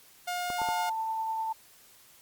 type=tone; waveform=sawtooth; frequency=713 Hz; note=F5; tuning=36 cents sharp; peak=-27 dBFS; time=0.27-0.9 s; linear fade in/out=10 ms
type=clicks; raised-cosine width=1 ms; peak=-24 dBFS; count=3; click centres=0.502 / 0.617 / 0.688 s
type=tone with tremolo; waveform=sine; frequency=889 Hz; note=A5; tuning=18 cents sharp; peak=-28 dBFS; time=0.58-1.53 s; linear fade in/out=10 ms; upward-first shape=triangle; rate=10 Hz; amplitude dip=25%
effects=white hiss -57 dBFS RMS until 2.21 s + Opus 48 kbps